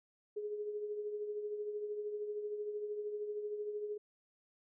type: tone with tremolo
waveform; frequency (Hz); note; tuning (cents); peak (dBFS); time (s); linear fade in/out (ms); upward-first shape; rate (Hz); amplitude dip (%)
sine; 418.3; G#4; +12; -35; 0.36-3.98; 10; triangle; 13; 55
effects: none